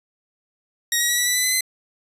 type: tone with pitch steps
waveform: 10% pulse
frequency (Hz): 1885 / 1906.9 / 1929.1 / 1951.5 / 1974.1 / 1997.1 / 2020 / 2044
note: A#6 / A#6 / B6 / B6 / B6 / B6 / B6 / C7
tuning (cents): +19 / +39 / -41 / -21 / -1 / +19 / +39 / -41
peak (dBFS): -9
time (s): 0.92-1.608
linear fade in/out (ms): 2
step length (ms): 86
effects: resampled to 32000 Hz